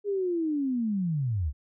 sine linear sweep, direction down, 415.3 to 63.4 Hz, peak -25 dBFS, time 0.04-1.53 s, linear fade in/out 50 ms, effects none

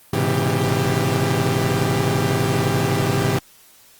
sawtooth tone cluster, 105.3 / 125.5 / 137.3 / 164.5 / 395.4 Hz, G#2 / B2 / C#3 / E3 / G4, +24 / +28 / -16 / -3 / +15 cents, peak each -20 dBFS, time 0.13-3.39 s, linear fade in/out 5 ms, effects white hiss -50 dBFS RMS until 3.99 s + Opus 32 kbps

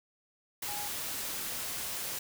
sine tone in noise, 825 Hz, G#5, 12 cents flat, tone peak -41 dBFS, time 0.68-0.88 s, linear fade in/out 5 ms, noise white, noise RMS -37 dBFS, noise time 0.62-2.19 s, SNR -7 dB, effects none

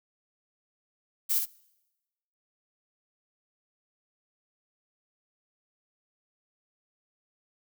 violet noise with echo, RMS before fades -26 dBFS, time 1.29-1.4 s, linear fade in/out 20 ms, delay 59 ms, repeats 1, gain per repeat -5 dB, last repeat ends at 1.459 s, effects noise-tail reverb RT60 1.0 s tail -24 dB re dry

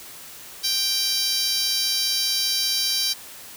10% pulse tone with high-pass filter, 785 Hz, G5, 2 cents sharp, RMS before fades -23 dBFS, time 0.63-3.14 s, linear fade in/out 20 ms, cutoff 4800 Hz, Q 1.9, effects white hiss -41 dBFS RMS until 3.56 s

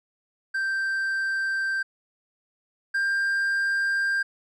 triangle tone pair in turn, 1568 / 1591.7 Hz, G6 / G6, 0 / +26 cents, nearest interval unison, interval 26 cents, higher second, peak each -22 / -20 dBFS, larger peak second, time 0.54-1.83 / 2.94-4.23 s, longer neither, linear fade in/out 10 ms, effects resampled to 24000 Hz

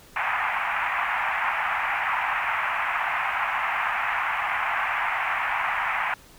pink band-pass noise, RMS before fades -26 dBFS, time 0.16-6.14 s, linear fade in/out 2 ms, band 760 to 2500 Hz, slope 48 dB/octave, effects pink hiss -51 dBFS RMS until 6.38 s

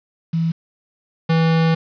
sine / square tone pair in turn, 164.81 / 163.11 Hz, E3 / E3, 0 / -18 cents, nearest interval unison, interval 18 cents, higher first, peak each -16 / -14 dBFS, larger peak second, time 0.33-0.52 / 1.29-1.75 s, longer second, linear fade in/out 10 ms, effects resampled to 11025 Hz + 7-bit

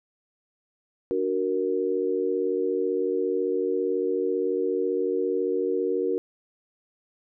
sine chord, D augmented, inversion none, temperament equal with one note detuned, 293.7 / 371.7 / 466.2 Hz, D4 / F#4 / A#4, 0 / +8 / 0 cents, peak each -31 / -26 / -26 dBFS, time 1.11-6.18 s, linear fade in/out 0 ms, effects none

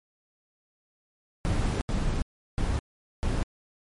brown noise bursts at uneven times, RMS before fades -26 dBFS, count 4, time 1.45-1.81 / 1.89-2.22 / 2.58-2.79 / 3.23-3.43 s, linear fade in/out 0 ms, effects MP3 48 kbps

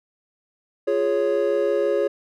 triangle chord, Db major, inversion first, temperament equal, 349.2 / 415.3 / 554.4 Hz, F4 / Ab4 / Db5, 0 / 0 / 0 cents, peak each -24 / -20 / -20 dBFS, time 0.87-2.08 s, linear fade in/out 10 ms, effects none

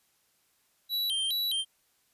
square tone with vibrato, 3520 Hz, A7, in tune, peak -28 dBFS, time 0.89-1.65 s, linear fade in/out 50 ms, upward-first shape square, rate 2.4 Hz, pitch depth 190 cents each way, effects white hiss -70 dBFS RMS until 2.13 s + resampled to 32000 Hz

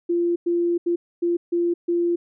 sine tone bursts at uneven times, 344.9 Hz, F4, 22 cents flat, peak -18 dBFS, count 6, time 0.09-0.36 / 0.46-0.78 / 0.86-0.96 / 1.22-1.37 / 1.52-1.74 / 1.88-2.16 s, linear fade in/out 10 ms, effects none

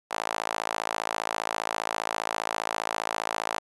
sawtooth tone with high-pass filter, 55 Hz, A1, in tune, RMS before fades -31 dBFS, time 0.1-3.6 s, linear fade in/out 20 ms, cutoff 790 Hz, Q 1.9, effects resampled to 24000 Hz

